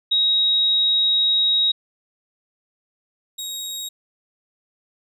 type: tone pair in turn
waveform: sine / 25% pulse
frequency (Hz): 3797 / 3779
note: A#7 / A#7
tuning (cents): +31 / +23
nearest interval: unison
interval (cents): 8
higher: first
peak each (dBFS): -15 / -24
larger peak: first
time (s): 0.11-1.72 / 3.38-3.89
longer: first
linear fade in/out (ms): 10
effects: none